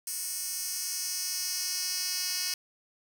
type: tone with high-pass filter sweep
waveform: 10% pulse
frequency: 365.2 Hz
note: F#4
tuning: 23 cents flat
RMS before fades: -33 dBFS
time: 0.07-2.54 s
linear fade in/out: 2 ms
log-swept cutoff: 8000 to 4300 Hz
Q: 1.6
effects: none